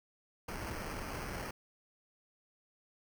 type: noise with sample-and-hold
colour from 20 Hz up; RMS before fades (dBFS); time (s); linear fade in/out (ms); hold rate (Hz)
pink; -41; 0.48-1.51; 5; 3675
effects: none